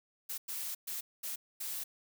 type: noise bursts at uneven times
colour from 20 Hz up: blue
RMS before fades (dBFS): -39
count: 5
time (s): 0.29-0.38 / 0.48-0.75 / 0.87-1.01 / 1.23-1.36 / 1.6-1.84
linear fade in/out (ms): 10
effects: none